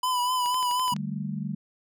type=tone with vibrato; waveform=square; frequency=997 Hz; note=B5; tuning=16 cents sharp; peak=-24 dBFS; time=0.03-0.94 s; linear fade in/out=5 ms; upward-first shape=triangle; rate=4.1 Hz; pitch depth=48 cents each way
type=click train; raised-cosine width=0.2 ms; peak=-22 dBFS; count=7; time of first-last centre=0.46-0.964 s; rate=11.9 Hz
type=chord; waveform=sine; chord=D suspended fourth; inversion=none; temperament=equal with one note detuned; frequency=150.7 / 196 / 220 Hz; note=D3 / G3 / A3; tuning=+45 / 0 / 0 cents; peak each=-33 / -32 / -35 dBFS; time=0.92-1.55 s; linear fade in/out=5 ms
effects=none